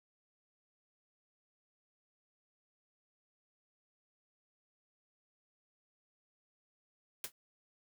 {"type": "noise with exponential decay", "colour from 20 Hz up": "white", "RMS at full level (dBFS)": -35, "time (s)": [7.24, 7.32], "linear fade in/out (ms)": 2, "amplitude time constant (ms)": 17, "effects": []}